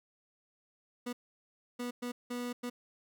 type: tone bursts at uneven times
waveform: 30% pulse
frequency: 244.1 Hz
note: B3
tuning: 20 cents flat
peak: -33 dBFS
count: 5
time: 1.06-1.13 / 1.79-1.91 / 2.02-2.12 / 2.3-2.53 / 2.63-2.7 s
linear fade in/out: 10 ms
effects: none